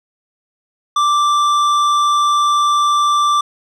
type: tone with tanh clipping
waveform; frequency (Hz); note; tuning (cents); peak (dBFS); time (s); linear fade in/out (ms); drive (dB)
sine; 1174.7; D6; 0; -13; 0.96-3.41; 5; 12
effects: none